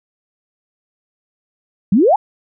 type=exponential sweep; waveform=sine; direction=up; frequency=174.61 to 895 Hz; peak=-8 dBFS; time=1.92-2.16 s; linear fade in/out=5 ms; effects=none